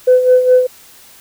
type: tone with tremolo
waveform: sine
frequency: 505 Hz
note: B4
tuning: 39 cents sharp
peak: -3 dBFS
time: 0.07-0.67 s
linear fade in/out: 10 ms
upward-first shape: sine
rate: 4.8 Hz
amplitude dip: 65%
effects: tanh soft clip ceiling -1 dBFS + white hiss -42 dBFS RMS until 1.2 s